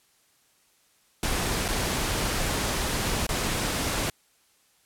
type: noise with dropouts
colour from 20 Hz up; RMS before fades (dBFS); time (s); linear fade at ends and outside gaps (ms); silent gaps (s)
pink; -27; 1.23-4.1; 2; 1.681-1.686 / 3.267-3.29
effects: white hiss -64 dBFS RMS until 4.85 s + low-pass 12000 Hz 12 dB/octave